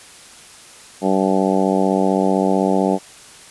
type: harmonic tone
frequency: 95.7 Hz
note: G2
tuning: 41 cents flat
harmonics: 2 / 3 / 4 / 5 / 6 / 7 / 8 / 9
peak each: -19 / -21 / -22 / -23 / -24 / -24 / -25 / -26 dBFS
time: 1.01-2.99 s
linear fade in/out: 50 ms
effects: white hiss -42 dBFS RMS until 3.5 s + resampled to 24000 Hz